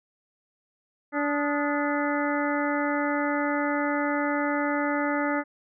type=harmonic tone with a mistuned harmonic; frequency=290 Hz; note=D4; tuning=22 cents flat; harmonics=1 / 2 / 3 / 4 / 5 / 6 / 7; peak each=-27 / -30 / -32 / -33 / -34 / -35 / -35 dBFS; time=1.12-5.44 s; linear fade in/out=50 ms; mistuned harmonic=4; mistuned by=+120 cents; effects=none